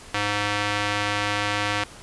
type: tone with band-pass filter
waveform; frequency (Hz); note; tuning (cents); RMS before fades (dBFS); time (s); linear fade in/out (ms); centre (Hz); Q
square; 103.2; G#2; -10; -25; 0.14-1.84; 5; 2200; 0.82
effects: pink hiss -44 dBFS RMS until 2.02 s + resampled to 24000 Hz